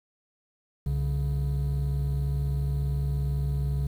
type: tone pair together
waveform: triangle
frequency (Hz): 65.84 / 140.4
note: C2 / C#3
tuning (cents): +11 / +22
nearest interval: octave + minor second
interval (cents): 1311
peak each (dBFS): -25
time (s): 0.86-3.87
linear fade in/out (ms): 5
effects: tanh soft clip ceiling -15 dBFS + 9-bit